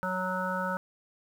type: harmonic tone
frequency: 185 Hz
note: F#3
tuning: in tune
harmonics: 1 / 3 / 5 / 7 / 8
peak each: -35 / -35 / -35 / -35 / -35 dBFS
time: 0.03-0.77 s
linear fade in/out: 0 ms
effects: 9-bit